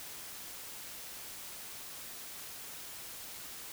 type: silence
effects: white hiss -46 dBFS RMS until 3.72 s